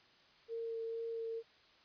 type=tone with vibrato; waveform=sine; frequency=456.2 Hz; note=A#4; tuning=37 cents flat; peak=-38 dBFS; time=0.48-1.43 s; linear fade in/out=50 ms; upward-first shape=sine; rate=2.2 Hz; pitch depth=11 cents each way; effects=white hiss -65 dBFS RMS until 1.84 s + resampled to 11025 Hz